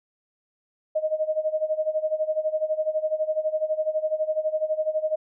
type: tone with tremolo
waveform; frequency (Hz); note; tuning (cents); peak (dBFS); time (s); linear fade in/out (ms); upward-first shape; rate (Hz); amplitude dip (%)
sine; 622.3; D#5; 0; -19; 0.95-5.16; 10; sine; 12; 85
effects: none